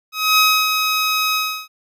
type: tone with ADSR envelope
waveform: 15% pulse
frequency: 1268 Hz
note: D#6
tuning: 32 cents sharp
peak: -4 dBFS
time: 0.12-1.68 s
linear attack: 260 ms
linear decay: 290 ms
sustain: -6 dB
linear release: 330 ms
effects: none